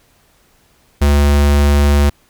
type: tone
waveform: square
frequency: 72 Hz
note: D2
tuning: 34 cents flat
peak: -9 dBFS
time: 1.01-2.1 s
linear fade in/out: 10 ms
effects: pink hiss -54 dBFS RMS until 2.29 s